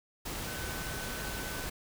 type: tone in noise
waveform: sine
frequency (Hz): 1515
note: F#6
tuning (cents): +40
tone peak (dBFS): -44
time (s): 0.47-1.67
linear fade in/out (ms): 10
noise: pink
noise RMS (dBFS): -38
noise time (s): 0.25-1.7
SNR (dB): -9
effects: none